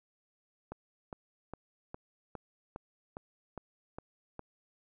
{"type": "click train", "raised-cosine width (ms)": 1, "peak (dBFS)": -27, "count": 10, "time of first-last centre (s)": [0.72, 4.393], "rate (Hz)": 2.45, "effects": []}